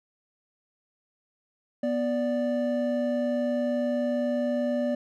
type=tone pair together; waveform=triangle; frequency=245.1 / 586 Hz; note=B3 / D5; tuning=-13 / -4 cents; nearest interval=octave + minor third; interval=1509 cents; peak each=-25 dBFS; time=1.83-4.95 s; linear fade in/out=5 ms; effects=none